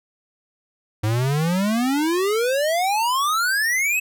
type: exponential sweep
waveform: square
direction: up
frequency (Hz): 103.9 to 2632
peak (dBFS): -19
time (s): 1.03-4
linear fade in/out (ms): 10
effects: none